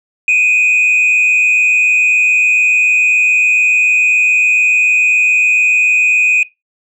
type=tone with frequency modulation; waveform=sine; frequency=2489 Hz; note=D#7; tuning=in tune; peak=-6 dBFS; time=0.28-6.43 s; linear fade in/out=2 ms; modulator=107 Hz; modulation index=0.58; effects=noise-tail reverb RT60 0.2 s tail -20 dB re dry + tanh soft clip ceiling -6 dBFS